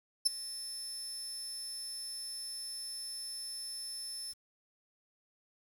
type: tone with ADSR envelope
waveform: 30% pulse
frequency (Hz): 5280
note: E8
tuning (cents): +2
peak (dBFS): -18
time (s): 0.25-4.34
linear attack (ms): 15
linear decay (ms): 14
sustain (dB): -18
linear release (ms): 30
effects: 9-bit